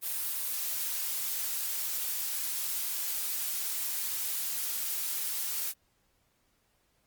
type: noise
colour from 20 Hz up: blue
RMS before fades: -33 dBFS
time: 0.01-5.74 s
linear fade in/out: 50 ms
effects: pink hiss -72 dBFS RMS until 7.06 s + Opus 32 kbps